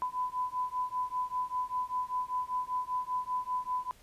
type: beating tone pair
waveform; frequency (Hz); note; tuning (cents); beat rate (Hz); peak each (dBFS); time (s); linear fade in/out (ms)
sine; 1000 / 1005.1; B5 / B5; +21 / +30; 5.1; -34 / -34; 0.02-3.91; 0
effects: pink hiss -60 dBFS RMS until 4.02 s + resampled to 32000 Hz